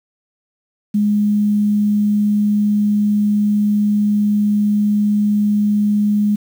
sine tone with quantisation, 207.7 Hz, G#3, in tune, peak -12 dBFS, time 0.94-6.36 s, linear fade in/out 10 ms, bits 7, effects none

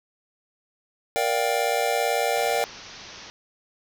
square chord, G minor seventh, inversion first, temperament just, 470.4 / 588 / 705.6 / 784 Hz, Bb4 / D5 / F5 / G5, +16 / +2 / +18 / 0 cents, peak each -28 dBFS, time 1.16-2.64 s, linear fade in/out 0 ms
white low-pass noise, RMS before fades -43 dBFS, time 2.36-3.3 s, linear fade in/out 0 ms, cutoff 6200 Hz, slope 96 dB/octave
effects none

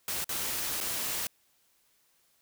white noise with dropouts, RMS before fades -33 dBFS, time 0.08-1.27 s, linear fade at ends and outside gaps 2 ms, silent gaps 0.243-0.291 / 0.804-0.81 s, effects white hiss -69 dBFS RMS until 2.41 s

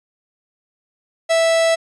45% pulse tone, 658 Hz, E5, 3 cents flat, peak -13 dBFS, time 1.29-1.76 s, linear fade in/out 20 ms, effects resampled to 22050 Hz

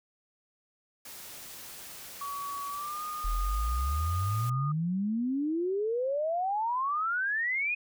white noise, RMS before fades -45 dBFS, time 1.05-4.5 s, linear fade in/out 5 ms
sine tone with pitch glide, 1131 to 1226.3 Hz, C#6 to D#6, +34 to -26 cents, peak -34 dBFS, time 2.21-4.72 s, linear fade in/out 5 ms, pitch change +140 cents, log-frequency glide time 2.68-3.02 s
sine exponential sweep, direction up, 38.33 to 2516 Hz, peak -27 dBFS, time 3.24-7.75 s, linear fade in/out 10 ms
effects none

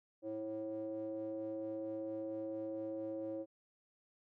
triangle ring-modulated tone, 108.2 Hz, A2, 29 cents flat, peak -34 dBFS, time 0.22-3.46 s, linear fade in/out 50 ms, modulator 435 Hz, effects none

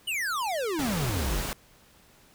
square exponential sweep, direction down, 3043 to 39.98 Hz, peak -28 dBFS, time 0.07-1.42 s, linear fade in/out 10 ms
pink noise, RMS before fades -33 dBFS, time 0.79-1.53 s, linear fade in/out 0 ms
effects pink hiss -58 dBFS RMS until 2.34 s

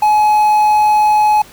triangle tone with quantisation, 847 Hz, G#5, 34 cents sharp, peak -6 dBFS, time 0.02-1.42 s, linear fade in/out 5 ms, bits 5, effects pink hiss -40 dBFS RMS until 1.52 s

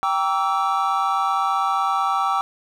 triangle chord, E half-diminished seventh, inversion first, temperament equal with one note detuned, 784 / 932.3 / 1148.5 / 1318.5 Hz, G5 / Bb5 / D6 / E6, 0 / 0 / -39 / 0 cents, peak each -21 / -27 / -21 / -22 dBFS, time 0.03-2.41 s, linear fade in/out 0 ms, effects none

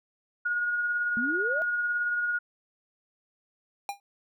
sine tone with tremolo, 1441 Hz, F#6, 46 cents flat, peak -24 dBFS, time 0.45-2.39 s, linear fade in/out 10 ms, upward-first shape sine, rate 18 Hz, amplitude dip 30%
sine exponential sweep, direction up, 221 to 665 Hz, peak -30 dBFS, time 1.17-1.62 s, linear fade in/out 0 ms
square tone with exponential decay, 804 Hz, G5, 44 cents sharp, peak -27 dBFS, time 3.89-4 s, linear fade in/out 1 ms, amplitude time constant 23 ms
effects none

